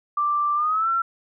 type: tone with pitch glide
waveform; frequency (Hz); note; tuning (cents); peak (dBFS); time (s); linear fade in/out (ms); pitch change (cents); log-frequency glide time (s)
sine; 1177 to 1352; D6 to E6; +3 to +43; -19; 0.17-1.02; 5; +240; 0.55-0.89
effects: none